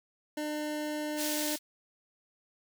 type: tone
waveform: 25% pulse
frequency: 301.2 Hz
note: D4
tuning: 44 cents sharp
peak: -29 dBFS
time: 0.37-1.56 s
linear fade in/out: 5 ms
type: high-pass noise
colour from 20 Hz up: pink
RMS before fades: -35 dBFS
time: 1.16-1.59 s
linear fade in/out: 50 ms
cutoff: 3500 Hz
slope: 12 dB/octave
effects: none